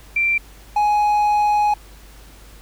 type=tone pair in turn; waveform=sine / triangle; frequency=2355 / 834.8 Hz; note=D7 / G#5; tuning=+4 / +9 cents; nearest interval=octave + tritone; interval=1795 cents; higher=first; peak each=-15 / -12 dBFS; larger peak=second; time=0.16-0.38 / 0.76-1.74 s; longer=second; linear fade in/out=5 ms; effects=added 50 Hz sine -42 dBFS peak until 2.61 s + pink hiss -47 dBFS RMS until 2.61 s